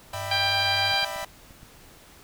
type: chord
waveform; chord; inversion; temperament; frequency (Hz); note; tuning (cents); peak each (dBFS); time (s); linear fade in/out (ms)
sawtooth; E minor seventh; third; equal with one note detuned; 600.4 / 659.3 / 784 / 987.8; D5 / E5 / G5 / B5; +38 / 0 / 0 / 0; -33; 0.13-1.25; 5
type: tone with vibrato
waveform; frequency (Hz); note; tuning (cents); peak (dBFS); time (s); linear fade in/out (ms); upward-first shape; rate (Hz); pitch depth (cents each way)
sine; 98.4; G2; +7; -36; 0.14-0.92; 0; sine; 3; 11
type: harmonic tone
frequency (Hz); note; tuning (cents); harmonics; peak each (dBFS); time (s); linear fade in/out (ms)
792; G5; +18; 1 / 2 / 3 / 4 / 5 / 6; -29 / -29 / -29 / -29 / -29 / -29; 0.31-1.05; 5
type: clicks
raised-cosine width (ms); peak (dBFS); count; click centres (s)
5; -35; 6; 0.94 / 1.029 / 1.161 / 1.228 / 1.508 / 1.631
effects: pink hiss -51 dBFS RMS until 2.23 s